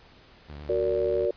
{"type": "tone with vibrato", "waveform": "sawtooth", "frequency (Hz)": 73.42, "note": "D2", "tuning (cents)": 0, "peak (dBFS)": -35, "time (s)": [0.48, 1.27], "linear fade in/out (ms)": 20, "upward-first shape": "triangle", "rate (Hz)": 8.7, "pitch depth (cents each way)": 64}
{"type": "chord", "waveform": "sine", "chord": "Gb augmented", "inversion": "none", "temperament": "just", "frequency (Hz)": [370, 462.5, 578.1], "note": ["Gb4", "Bb4", "D5"], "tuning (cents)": [0, -14, -27], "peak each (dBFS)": -27, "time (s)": [0.69, 1.31], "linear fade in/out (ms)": 5}
{"effects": ["pink hiss -54 dBFS RMS until 1.36 s", "resampled to 11025 Hz"]}